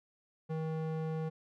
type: tone with band-pass filter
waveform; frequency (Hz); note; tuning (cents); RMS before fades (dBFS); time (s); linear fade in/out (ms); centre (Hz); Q
square; 159; D#3; +38; -36; 0.49-1.3; 20; 350; 0.84
effects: none